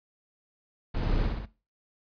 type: noise with echo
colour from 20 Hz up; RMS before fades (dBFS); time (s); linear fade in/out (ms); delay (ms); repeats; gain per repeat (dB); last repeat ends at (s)
brown; -29; 0.94-1.27; 10; 63; 3; -3; 1.459
effects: noise-tail reverb RT60 0.3 s tail -18 dB re dry + resampled to 11025 Hz